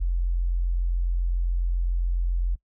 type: tone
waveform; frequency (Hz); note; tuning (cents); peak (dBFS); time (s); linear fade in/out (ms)
sine; 43.65; F1; 0; -21; 0-2.56; 20
effects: noise-tail reverb RT60 0.1 s tail -23 dB re dry